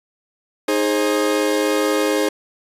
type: chord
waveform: 40% pulse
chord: Ab major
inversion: second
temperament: equal with one note detuned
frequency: 311.1 / 415.3 / 531.5 Hz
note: Eb4 / Ab4 / C5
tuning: 0 / 0 / +27 cents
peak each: -20 dBFS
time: 0.68-2.29 s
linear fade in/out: 5 ms
effects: resampled to 32000 Hz